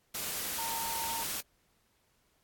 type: tone in noise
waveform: sine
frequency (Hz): 914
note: A#5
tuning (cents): -34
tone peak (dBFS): -36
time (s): 0.58-1.24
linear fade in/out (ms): 10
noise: white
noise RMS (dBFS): -36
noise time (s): 0.14-1.41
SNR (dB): -3
effects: pink hiss -72 dBFS RMS until 2.43 s + AAC 64 kbps